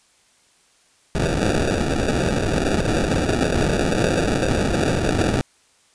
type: noise with sample-and-hold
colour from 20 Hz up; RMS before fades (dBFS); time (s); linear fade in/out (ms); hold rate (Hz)
violet; -20; 1.15-5.41; 0; 1050
effects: white hiss -58 dBFS RMS until 5.94 s + resampled to 22050 Hz